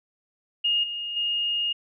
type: tone with level steps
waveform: sine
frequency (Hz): 2847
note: F7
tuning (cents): +33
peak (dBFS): -20 / -29 / -23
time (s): 0.64-1.73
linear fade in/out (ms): 10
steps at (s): 0.83 / 1.16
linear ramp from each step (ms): 10
effects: none